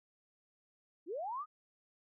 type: linear sweep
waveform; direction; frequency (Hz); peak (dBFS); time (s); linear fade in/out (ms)
sine; up; 289.9 to 1277; -37; 1.06-1.46; 50
effects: none